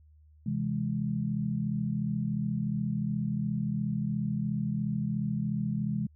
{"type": "chord", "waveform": "sine", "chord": "C augmented", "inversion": "none", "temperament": "equal", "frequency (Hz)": [130.81, 164.81, 207.7], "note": ["C3", "E3", "G#3"], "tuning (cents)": [0, 0, 0], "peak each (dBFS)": [-33, -33, -31], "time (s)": [0.46, 6.07], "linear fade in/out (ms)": 5, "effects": ["added 76 Hz sine -55 dBFS peak until 6.15 s"]}